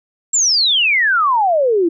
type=exponential sweep; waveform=sine; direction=down; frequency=7640 to 321.5 Hz; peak=-11 dBFS; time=0.33-1.89 s; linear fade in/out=10 ms; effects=none